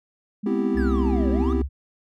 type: tone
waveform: sine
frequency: 207.7 Hz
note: G#3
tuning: in tune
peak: -26 dBFS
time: 0.43-1.42 s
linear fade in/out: 10 ms
type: chord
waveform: triangle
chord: C major seventh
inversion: third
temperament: equal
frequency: 246.9 / 261.6 / 329.6 / 392 Hz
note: B3 / C4 / E4 / G4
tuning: 0 / 0 / 0 / 0 cents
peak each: -25 dBFS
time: 0.46-1.62 s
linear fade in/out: 5 ms
type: tone with pitch glide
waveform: sine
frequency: 65.41 to 68.78 Hz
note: C2 to C#2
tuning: 0 to -13 cents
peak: -22 dBFS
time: 0.74-1.69 s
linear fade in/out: 50 ms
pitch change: +87 cents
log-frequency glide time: 1.4-1.46 s
type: exponential two-way sweep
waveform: triangle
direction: down then up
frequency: 1760 to 523.3 to 1279 Hz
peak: -31 dBFS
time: 0.77-1.53 s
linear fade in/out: 2 ms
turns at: 1.3 s
effects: none